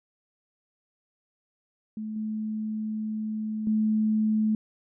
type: tone with level steps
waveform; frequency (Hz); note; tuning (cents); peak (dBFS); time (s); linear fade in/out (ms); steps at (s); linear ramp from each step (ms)
sine; 216.3; A3; -29; -31 / -28 / -21; 1.97-4.55; 2; 2.16 / 3.67; 2
effects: none